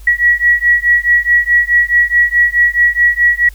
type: beating tone pair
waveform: sine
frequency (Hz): 1923 / 1927.7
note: B6 / B6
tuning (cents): -47 / -42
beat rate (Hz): 4.7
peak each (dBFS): -11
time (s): 0.07-3.49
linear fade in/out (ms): 5
effects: added 50 Hz sine -31 dBFS peak until 3.54 s + white hiss -46 dBFS RMS until 3.54 s